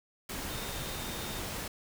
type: tone in noise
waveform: sine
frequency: 3660 Hz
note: A#7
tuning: 32 cents flat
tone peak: -47 dBFS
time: 0.5-1.4 s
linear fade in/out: 5 ms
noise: pink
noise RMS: -38 dBFS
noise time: 0.29-1.68 s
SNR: -12 dB
effects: none